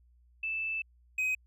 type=tone pair in turn; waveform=sine / triangle; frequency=2637 / 2521 Hz; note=E7 / D#7; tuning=0 / +22 cents; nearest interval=minor second; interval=78 cents; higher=first; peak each=-31 / -26 dBFS; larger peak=second; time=0.43-0.82 / 1.18-1.35 s; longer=first; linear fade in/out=5 ms; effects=added 60 Hz sine -60 dBFS peak until 1.46 s